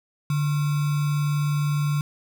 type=tone with sample-and-hold; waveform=sine; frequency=146.83 Hz; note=D3; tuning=in tune; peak=-20 dBFS; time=0.3-2.01 s; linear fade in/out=2 ms; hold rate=1225 Hz; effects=none